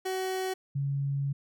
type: tone pair in turn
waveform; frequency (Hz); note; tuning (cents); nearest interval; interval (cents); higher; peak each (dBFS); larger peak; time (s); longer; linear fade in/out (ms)
30% pulse / sine; 375.8 / 139.55; F#4 / C#3; +27 / +12; octave + perfect fourth; 1715; first; -27; neither; 0.05-0.54 / 0.75-1.33; second; 10
effects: none